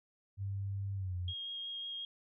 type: tone with pitch glide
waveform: sine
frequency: 98.7 to 89.47 Hz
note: G2 to F2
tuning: +12 to +42 cents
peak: -35 dBFS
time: 0.37-1.34 s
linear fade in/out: 50 ms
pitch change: -170 cents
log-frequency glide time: 0.95-1.16 s
type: tone with vibrato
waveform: sine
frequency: 3255 Hz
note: G#7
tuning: 36 cents flat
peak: -39 dBFS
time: 1.28-2.05 s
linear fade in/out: 2 ms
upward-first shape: sine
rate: 5.5 Hz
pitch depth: 8 cents each way
effects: none